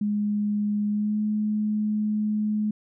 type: tone with pitch glide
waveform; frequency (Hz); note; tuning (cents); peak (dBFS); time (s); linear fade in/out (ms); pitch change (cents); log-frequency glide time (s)
sine; 207.7 to 212.1; G#3 to G#3; 0 to +37; -22; 0.01-2.71; 5; +37; 0.89-1.19
effects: none